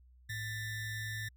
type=ring-modulated tone; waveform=square; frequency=939 Hz; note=A#5; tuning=12 cents sharp; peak=-35 dBFS; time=0.29-1.29 s; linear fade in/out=10 ms; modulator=831 Hz; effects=added 62 Hz sine -58 dBFS peak until 1.36 s